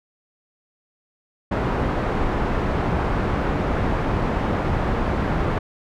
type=low-pass noise; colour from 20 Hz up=pink; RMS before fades=-22 dBFS; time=1.51-5.59 s; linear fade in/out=10 ms; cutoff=1300 Hz; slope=12 dB/octave; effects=none